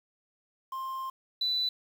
triangle tone pair in turn, 1055 / 3983 Hz, C6 / B7, +14 / +14 cents, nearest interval octave + major seventh, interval 2300 cents, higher second, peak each -31 / -23 dBFS, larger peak second, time 0.72-1.1 / 1.41-1.69 s, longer first, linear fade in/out 5 ms, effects tanh soft clip ceiling -24 dBFS + 9-bit

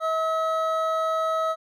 triangle tone pair together, 643 / 1286 Hz, E5 / E6, -43 / -43 cents, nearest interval octave, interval 1200 cents, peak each -23 dBFS, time 0-1.56 s, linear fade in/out 50 ms, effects none

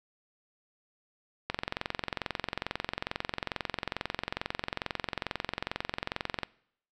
click train, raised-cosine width 0.3 ms, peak -14 dBFS, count 111, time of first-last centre 1.5-6.433 s, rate 22.3 Hz, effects noise-tail reverb RT60 0.7 s tail -23 dB re dry

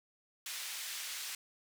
pink band-pass noise, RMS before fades -42 dBFS, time 0.46-1.35 s, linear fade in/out 2 ms, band 2300 to 14000 Hz, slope 12 dB/octave, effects none

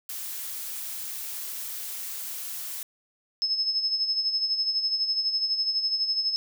blue noise, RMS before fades -35 dBFS, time 0.09-2.83 s, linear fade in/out 2 ms
sine tone with tremolo, 5200 Hz, E8, 24 cents flat, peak -21 dBFS, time 3.42-6.36 s, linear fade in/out 0 ms, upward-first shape sine, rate 12 Hz, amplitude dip 60%
effects none

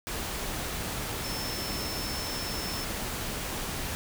sine tone in noise, 5310 Hz, E8, 12 cents sharp, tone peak -37 dBFS, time 1.24-2.84 s, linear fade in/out 0 ms, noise pink, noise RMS -34 dBFS, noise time 0.07-3.95 s, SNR -6 dB, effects none

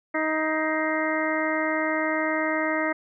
harmonic tone with a mistuned harmonic, 313.6 Hz, D#4, 14 cents sharp, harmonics 1 / 2 / 3 / 4 / 5 / 6 / 7, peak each -28 / -28 / -33 / -32 / -34 / -30 / -32 dBFS, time 0.14-2.93 s, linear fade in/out 10 ms, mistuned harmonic 7, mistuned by -82 cents, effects none

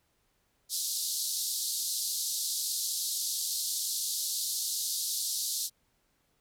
pink band-pass noise, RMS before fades -33 dBFS, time 0.69-5.7 s, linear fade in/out 50 ms, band 3900 to 14000 Hz, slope 48 dB/octave, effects pink hiss -73 dBFS RMS until 6.4 s

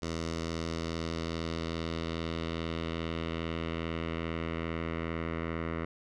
10% pulse tone with low-pass filter sweep, 82.41 Hz, E2, in tune, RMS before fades -35 dBFS, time 0.02-5.85 s, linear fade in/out 5 ms, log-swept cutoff 6100 to 1900 Hz, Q 1.7, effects none

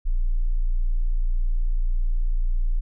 sine tone, 29.14 Hz, A#0, in tune, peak -18 dBFS, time 0.05-2.81 s, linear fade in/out 20 ms, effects none

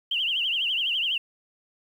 sine tone with vibrato, 2960 Hz, F#7, in tune, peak -23 dBFS, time 0.11-1.18 s, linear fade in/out 5 ms, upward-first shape triangle, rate 12 Hz, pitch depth 180 cents each way, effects 9-bit

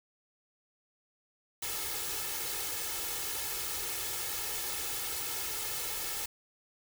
white noise with comb filter, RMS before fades -36 dBFS, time 1.62-6.26 s, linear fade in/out 5 ms, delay 2.3 ms, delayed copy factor +0.75, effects none

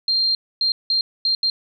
sine tone bursts at uneven times, 4186 Hz, C8, in tune, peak -16 dBFS, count 5, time 0.08-0.35 / 0.61-0.72 / 0.9-1.01 / 1.25-1.35 / 1.43-1.5 s, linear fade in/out 2 ms, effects none

